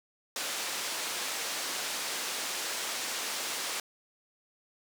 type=band-pass noise; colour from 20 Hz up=white; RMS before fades=-35 dBFS; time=0.36-3.8 s; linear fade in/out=2 ms; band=320 to 7200 Hz; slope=12 dB/octave; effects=none